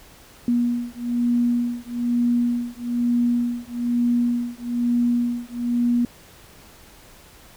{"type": "beating tone pair", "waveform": "sine", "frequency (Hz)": [239.7, 240.8], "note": ["A#3", "B3"], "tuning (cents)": [48, -44], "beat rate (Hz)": 1.1, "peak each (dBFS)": -22, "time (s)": [0.48, 6.05], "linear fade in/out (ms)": 2, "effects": ["pink hiss -48 dBFS RMS until 7.56 s"]}